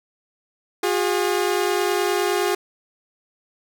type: tone pair together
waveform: sawtooth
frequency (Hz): 358.5 / 408.2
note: F4 / G#4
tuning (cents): +45 / -30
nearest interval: major second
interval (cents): 225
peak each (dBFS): -18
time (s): 0.83-2.55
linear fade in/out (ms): 5
effects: none